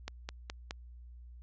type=click train; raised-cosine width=0.2 ms; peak=-21 dBFS; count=4; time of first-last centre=0.08-0.709 s; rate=4.77 Hz; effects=added 60 Hz sine -48 dBFS peak until 1.42 s + resampled to 16000 Hz